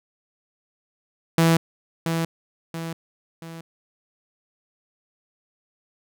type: tone with echo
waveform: sawtooth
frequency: 164.81 Hz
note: E3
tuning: in tune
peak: -11 dBFS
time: 1.38-1.57 s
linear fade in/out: 2 ms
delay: 680 ms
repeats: 3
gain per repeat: -7 dB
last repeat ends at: 3.61 s
effects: none